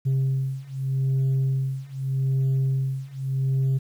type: beating tone pair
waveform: sine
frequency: 133.2 / 134.02 Hz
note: C3 / C3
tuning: +31 / +42 cents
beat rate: 0.82 Hz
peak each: -23 / -22 dBFS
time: 0.05-3.79 s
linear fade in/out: 20 ms
effects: tanh soft clip ceiling -18 dBFS + 9-bit